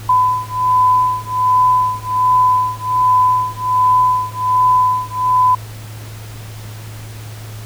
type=beating tone pair; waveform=sine; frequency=1005 / 1006.3 Hz; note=B5 / B5; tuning=+30 / +32 cents; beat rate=1.3 Hz; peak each=-14 dBFS; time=0.09-5.55 s; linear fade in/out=5 ms; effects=added 108 Hz sine -29 dBFS peak until 7.65 s + pink hiss -37 dBFS RMS until 7.65 s

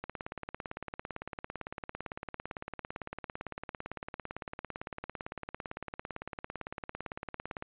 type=click train; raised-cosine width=0.5 ms; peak=-23 dBFS; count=136; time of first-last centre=0.04-7.624 s; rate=17.8 Hz; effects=resampled to 8000 Hz

